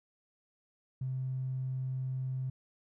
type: tone with tanh clipping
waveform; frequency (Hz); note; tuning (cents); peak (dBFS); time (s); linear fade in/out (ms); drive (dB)
triangle; 130.3; C3; -7; -32; 1.01-2.5; 5; 2
effects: none